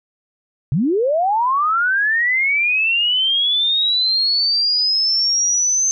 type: linear sweep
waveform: sine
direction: up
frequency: 118 to 6272 Hz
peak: -14 dBFS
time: 0.72-5.91 s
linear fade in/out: 0 ms
effects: none